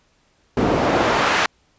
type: noise with band-pass filter sweep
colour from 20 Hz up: pink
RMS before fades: -18 dBFS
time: 0.57-1.46 s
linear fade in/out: 2 ms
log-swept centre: 310 to 1700 Hz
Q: 0.85
effects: pink hiss -61 dBFS RMS until 1.78 s + resampled to 16000 Hz